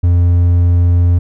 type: tone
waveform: triangle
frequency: 87.3 Hz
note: F2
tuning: in tune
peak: -5 dBFS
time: 0.03-1.19 s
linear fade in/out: 10 ms
effects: none